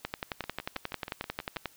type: two click trains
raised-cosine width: 0.3 ms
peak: -16 / -22 dBFS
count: 19 / 8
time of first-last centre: 0.05-1.657 / 0.44-1.562 s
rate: 11.2 / 6.24 Hz
effects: white hiss -59 dBFS RMS until 1.76 s